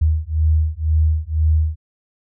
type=beating tone pair; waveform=sine; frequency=77.4 / 79.4 Hz; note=D#2 / D#2; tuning=-9 / +36 cents; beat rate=2 Hz; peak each=-17 dBFS; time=0.01-1.76 s; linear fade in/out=10 ms; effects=none